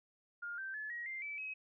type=tone with pitch steps; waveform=sine; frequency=1414 / 1559.9 / 1720.8 / 1898.4 / 2094 / 2310 / 2549 Hz; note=F6 / G6 / A6 / A#6 / C7 / D7 / D#7; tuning=+21 / -9 / -39 / +31 / +1 / -29 / +41 cents; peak=-40 dBFS; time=0.42-1.54 s; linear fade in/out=10 ms; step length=160 ms; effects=none